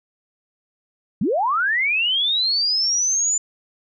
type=linear sweep; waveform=sine; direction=up; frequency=153.5 to 7100 Hz; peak=-17 dBFS; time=1.21-3.38 s; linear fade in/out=5 ms; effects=none